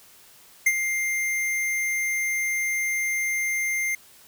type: tone with ADSR envelope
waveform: square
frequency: 2100 Hz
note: C7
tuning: 6 cents sharp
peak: -15 dBFS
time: 0.66-3.95 s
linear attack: 8 ms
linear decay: 48 ms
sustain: -9 dB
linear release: 3 ms
effects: white hiss -52 dBFS RMS until 4.27 s